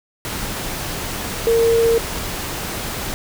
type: tone in noise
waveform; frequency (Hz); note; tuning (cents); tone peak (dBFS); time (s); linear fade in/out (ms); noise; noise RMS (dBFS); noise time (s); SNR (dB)
sine; 459.9; A#4; -23; -12; 1.47-1.98; 0; pink; -26; 0.25-3.14; +11
effects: none